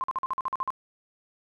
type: tone bursts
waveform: sine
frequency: 1052 Hz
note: C6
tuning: 9 cents sharp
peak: -25 dBFS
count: 10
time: 0.01-0.704 s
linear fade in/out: 0 ms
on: 28 ms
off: 46 ms
effects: none